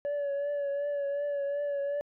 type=tone with vibrato; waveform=sine; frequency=570 Hz; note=C#5; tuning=48 cents sharp; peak=-26 dBFS; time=0.05-2.01 s; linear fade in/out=0 ms; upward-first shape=triangle; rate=2.7 Hz; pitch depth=38 cents each way; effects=tanh soft clip ceiling -28 dBFS